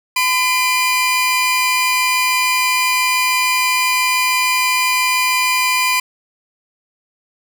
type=tone pair together; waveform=sawtooth; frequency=1013 / 2399 Hz; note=B5 / D7; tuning=+44 / +36 cents; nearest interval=octave + minor third; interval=1492 cents; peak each=-13 dBFS; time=0.16-6 s; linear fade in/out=5 ms; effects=none